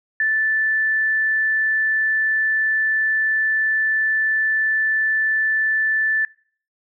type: tone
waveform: sine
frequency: 1757 Hz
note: A6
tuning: 3 cents flat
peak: -16 dBFS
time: 0.2-6.25 s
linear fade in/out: 2 ms
effects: noise-tail reverb RT60 0.5 s tail -24 dB re dry